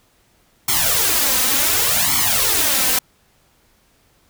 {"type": "noise with flanger", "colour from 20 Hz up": "white", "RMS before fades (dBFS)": -17, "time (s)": [0.68, 2.99], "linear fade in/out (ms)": 5, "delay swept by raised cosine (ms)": [0.92, 3.92], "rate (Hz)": 0.68, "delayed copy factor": 0.85, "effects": ["pink hiss -58 dBFS RMS until 4.29 s"]}